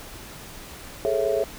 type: chord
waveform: sine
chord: A major seventh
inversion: third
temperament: just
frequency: 412.5 / 440 / 550 / 660 Hz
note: G#4 / A4 / C#5 / E5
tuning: -12 / 0 / -14 / +2 cents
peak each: -26 dBFS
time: 1.05-1.44 s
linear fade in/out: 0 ms
effects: pink hiss -41 dBFS RMS until 1.58 s